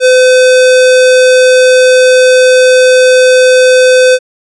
square tone, 509 Hz, C5, 48 cents flat, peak -3 dBFS, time 0-4.19 s, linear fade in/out 50 ms, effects resampled to 22050 Hz

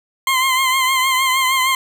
20% pulse tone with vibrato, 1046.5 Hz, C6, in tune, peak -9 dBFS, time 0.27-1.75 s, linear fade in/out 2 ms, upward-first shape triangle, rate 6.5 Hz, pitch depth 55 cents each way, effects none

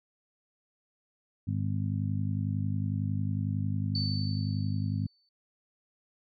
harmonic tone, 51 Hz, G#1, 31 cents flat, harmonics 2 / 3 / 4 / 5, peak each -30 / -34 / -36 / -38 dBFS, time 1.47-5.07 s, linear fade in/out 10 ms
sine tone with exponential decay, 4519 Hz, C#8, 33 cents sharp, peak -30 dBFS, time 3.95-5.29 s, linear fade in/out 2 ms, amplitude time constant 290 ms
effects none

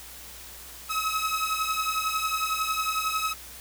sawtooth beating tone pair, 1276 / 1287 Hz, D#6 / E6, +43 / -42 cents, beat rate 11 Hz, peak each -25 dBFS, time 0.89-3.34 s, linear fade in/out 20 ms, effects added 60 Hz sine -51 dBFS peak until 3.6 s + white hiss -44 dBFS RMS until 3.6 s

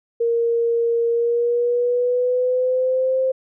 sine tone with pitch glide, 466.2 to 523.3 Hz, A#4 to C5, 0 to 0 cents, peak -16 dBFS, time 0.2-3.32 s, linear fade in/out 10 ms, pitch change +200 cents, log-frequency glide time 1.09-3.19 s, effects none

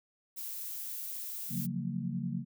violet noise, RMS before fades -40 dBFS, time 0.36-1.67 s, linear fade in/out 20 ms
sine chord, Gb major seventh, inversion second, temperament equal with one note detuned, 138.59 / 174.61 / 185 / 229.2 Hz, Db3 / F3 / Gb3 / Bb3, 0 / 0 / 0 / -29 cents, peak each -38 dBFS, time 1.49-2.45 s, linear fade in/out 50 ms
effects none

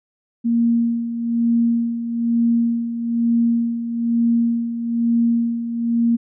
sine tone with tremolo, 233.4 Hz, A#3, 2 cents sharp, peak -13 dBFS, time 0.44-6.17 s, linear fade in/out 20 ms, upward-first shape sine, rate 1.1 Hz, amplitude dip 65%, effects none

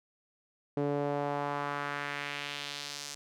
sawtooth tone with band-pass filter sweep, 143.9 Hz, D3, 35 cents flat, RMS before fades -35 dBFS, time 0.77-3.15 s, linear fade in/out 0 ms, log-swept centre 400 to 6300 Hz, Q 1.6, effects none

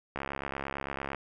click train, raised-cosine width 0.5 ms, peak -19 dBFS, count 69, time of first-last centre 0.16-1.147 s, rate 68.9 Hz, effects none

